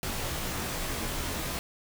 pink noise with comb filter, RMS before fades -33 dBFS, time 0.03-1.59 s, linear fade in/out 0 ms, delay 20 ms, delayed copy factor -0.95, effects none

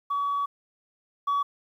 sine tone pair in turn, 1134 / 1134 Hz, C#6 / C#6, +39 / +39 cents, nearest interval unison, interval 0 cents, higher neither, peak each -23 / -20 dBFS, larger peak second, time 0.1-0.46 / 1.27-1.43 s, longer first, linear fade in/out 10 ms, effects tanh soft clip ceiling -21 dBFS + 10-bit

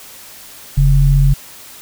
sine tone pair together, 41.2 / 138.59 Hz, E1 / C#3, 0 / 0 cents, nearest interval octave + major sixth, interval 2100 cents, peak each -10 dBFS, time 0.77-1.34 s, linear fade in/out 10 ms, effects white hiss -37 dBFS RMS until 1.81 s

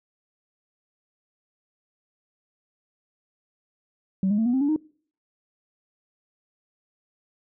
sine tone with pitch steps, 190.6 / 206.7 / 224.1 / 242.9 / 263.4 / 285.6 / 309.6 Hz, G3 / G#3 / A3 / B3 / C4 / D4 / D#4, -48 / -8 / +32 / -29 / +12 / -48 / -9 cents, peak -18 dBFS, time 4.23-4.762 s, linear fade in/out 2 ms, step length 76 ms, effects noise-tail reverb RT60 0.5 s tail -25 dB re dry + tanh soft clip ceiling -16 dBFS

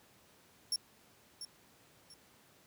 30% pulse tone with echo, 5480 Hz, F8, 34 cents flat, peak -27 dBFS, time 0.72-0.76 s, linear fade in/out 2 ms, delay 690 ms, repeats 2, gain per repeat -11 dB, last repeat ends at 2.14 s, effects pink hiss -64 dBFS RMS until 2.66 s + high-pass 100 Hz 12 dB/octave

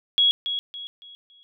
sine tone with echo, 3329 Hz, G#7, 3 cents sharp, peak -15 dBFS, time 0.18-0.31 s, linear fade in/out 0 ms, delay 280 ms, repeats 4, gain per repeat -9 dB, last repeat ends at 1.43 s, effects none

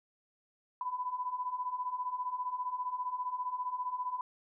sine beating tone pair, 987.8 / 1002.8 Hz, B5 / B5, 0 / +26 cents, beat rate 15 Hz, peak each -39 / -35 dBFS, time 0.81-4.21 s, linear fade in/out 2 ms, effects none

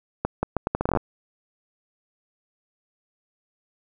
accelerating click train, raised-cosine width 1 ms, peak -8 dBFS, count 13, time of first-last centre 0.25-0.972 s, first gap 180 ms, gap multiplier 0.76, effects none

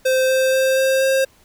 square tone with pitch steps, 520 / 523.3 / 526.7 / 530 / 533.4 Hz, C5 / C5 / C5 / C5 / C5, -11 / 0 / +11 / +22 / +33 cents, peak -15 dBFS, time 0.05-1.25 s, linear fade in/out 10 ms, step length 240 ms, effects pink hiss -54 dBFS RMS until 1.44 s

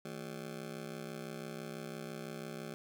20% pulse ring-modulated tone, 190.9 Hz, G3, 46 cents flat, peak -34 dBFS, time 0.05-2.74 s, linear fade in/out 0 ms, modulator 33 Hz, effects none

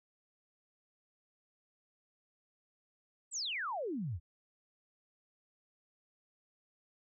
sine exponential sweep, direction down, 8372 to 72.8 Hz, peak -35 dBFS, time 3.31-4.2 s, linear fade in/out 50 ms, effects none

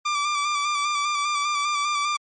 sawtooth tone with vibrato, 1174.7 Hz, D6, in tune, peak -18 dBFS, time 0.05-2.17 s, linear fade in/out 10 ms, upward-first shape square, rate 5 Hz, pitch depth 27 cents each way, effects MP3 32 kbps

